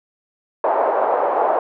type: band-pass noise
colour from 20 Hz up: white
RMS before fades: -18 dBFS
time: 0.64-1.59 s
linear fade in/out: 2 ms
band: 490 to 850 Hz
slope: 24 dB/octave
effects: none